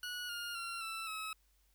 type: tone with pitch steps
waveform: 20% pulse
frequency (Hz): 1462 / 1416.3 / 1372 / 1329.1 / 1287.5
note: F#6 / F6 / F6 / E6 / E6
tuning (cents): -21 / +24 / -31 / +14 / -41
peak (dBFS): -35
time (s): 0.03-1.33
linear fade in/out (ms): 2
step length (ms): 260
effects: added 50 Hz sine -70 dBFS peak until 1.74 s + white hiss -75 dBFS RMS until 1.74 s